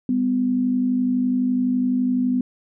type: tone pair together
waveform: sine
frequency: 199.5 / 251.4 Hz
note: G3 / B3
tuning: +31 / +31 cents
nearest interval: major third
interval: 400 cents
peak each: -26 / -18 dBFS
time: 0.09-2.41 s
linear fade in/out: 2 ms
effects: none